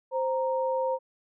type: tone pair together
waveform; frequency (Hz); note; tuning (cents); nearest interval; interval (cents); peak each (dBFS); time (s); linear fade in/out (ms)
sine; 523 / 931.9; C5 / A#5; -1 / -1; minor seventh; 1000; -26 / -30; 0.11-0.99; 50
effects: none